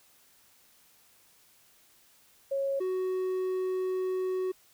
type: tone pair in turn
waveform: sine / triangle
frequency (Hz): 549 / 372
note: C#5 / F#4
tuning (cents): -17 / +9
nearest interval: perfect fifth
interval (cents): 674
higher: first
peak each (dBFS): -27 / -26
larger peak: second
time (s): 2.51-2.8 / 2.8-4.52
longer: second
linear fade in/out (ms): 10
effects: white hiss -62 dBFS RMS until 4.73 s